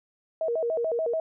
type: tone with vibrato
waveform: sine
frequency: 550 Hz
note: C#5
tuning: 14 cents flat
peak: -24 dBFS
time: 0.41-1.2 s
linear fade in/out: 2 ms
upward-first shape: square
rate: 6.9 Hz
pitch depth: 270 cents each way
effects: none